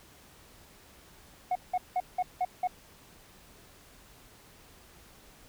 sine tone bursts, 729 Hz, F#5, 26 cents flat, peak -23 dBFS, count 6, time 1.51-2.674 s, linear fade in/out 5 ms, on 44 ms, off 180 ms, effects tanh soft clip ceiling -24 dBFS + pink hiss -56 dBFS RMS until 5.48 s

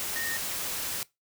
sine tone in noise, 1844 Hz, A#6, 19 cents flat, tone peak -32 dBFS, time 0.16-0.37 s, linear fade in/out 0 ms, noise white, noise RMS -33 dBFS, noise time 0-1.03 s, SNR -2 dB, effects noise-tail reverb RT60 0.2 s tail -21 dB re dry

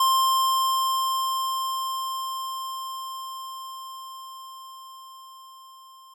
square tone with level ramp, 1054 Hz, C6, 12 cents sharp, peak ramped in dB -18 to -48 dBFS, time 0-6.14 s, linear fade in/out 5 ms, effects none

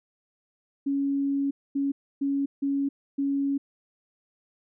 sine tone bursts at uneven times, 278.3 Hz, C#4, 7 cents sharp, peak -23 dBFS, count 5, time 0.86-1.51 / 1.75-1.92 / 2.21-2.46 / 2.62-2.89 / 3.18-3.58 s, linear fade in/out 10 ms, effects none

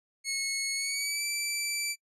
15% pulse tone with pitch glide, 2186 to 2329 Hz, C#7 to D7, -25 to -15 cents, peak -23 dBFS, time 0.24-1.96 s, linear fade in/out 50 ms, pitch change +110 cents, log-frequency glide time 0.74-1.24 s, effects noise-tail reverb RT60 0.1 s tail -25 dB re dry + resampled to 32000 Hz

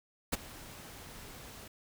pink noise with ADSR envelope, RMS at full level -29 dBFS, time 0.32-1.68 s, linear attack 16 ms, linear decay 19 ms, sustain -20 dB, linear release 6 ms, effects none

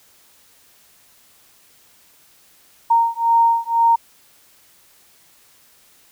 sine beating tone pair, 924 / 926 Hz, A#5 / A#5, -16 / -12 cents, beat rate 2 Hz, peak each -16 dBFS, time 2.9-3.96 s, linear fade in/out 10 ms, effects white hiss -53 dBFS RMS until 6.11 s

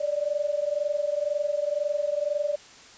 sine tone pair together, 577 / 599 Hz, D5 / D5, -31 / +34 cents, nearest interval minor second, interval 65 cents, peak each -27 dBFS, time 0-2.56 s, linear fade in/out 10 ms, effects white hiss -49 dBFS RMS until 2.97 s + resampled to 16000 Hz

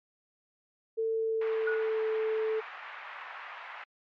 sine tone with pitch glide, 447.7 to 438.5 Hz, A4 to A4, +30 to -6 cents, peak -27 dBFS, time 0.97-2.61 s, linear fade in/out 20 ms, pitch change -36 cents, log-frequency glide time 1.09-2.1 s
pink band-pass noise, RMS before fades -44 dBFS, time 1.41-3.84 s, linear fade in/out 5 ms, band 850 to 2400 Hz, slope 24 dB/octave
sine tone with exponential decay, 1459 Hz, F#6, 25 cents flat, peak -28 dBFS, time 1.67-2 s, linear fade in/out 5 ms, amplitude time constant 70 ms
effects MP3 48 kbps

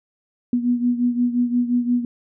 sine beating tone pair, 242.1 / 247.8 Hz, B3 / B3, -34 / +6 cents, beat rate 5.7 Hz, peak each -18 / -23 dBFS, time 0.53-2.05 s, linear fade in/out 2 ms, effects none

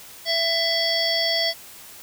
harmonic tone with a mistuned harmonic, 666 Hz, E5, 18 cents sharp, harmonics 1 / 3 / 5 / 7 / 8, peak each -26 / -27 / -26 / -24 / -28 dBFS, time 0.25-1.54 s, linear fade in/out 50 ms, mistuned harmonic 7, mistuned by -36 cents, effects white hiss -43 dBFS RMS until 2.02 s

